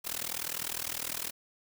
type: noise with amplitude modulation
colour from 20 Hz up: white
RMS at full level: -32 dBFS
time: 0.04-1.31 s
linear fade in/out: 20 ms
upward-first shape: sine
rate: 39.9 Hz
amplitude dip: 100%
effects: none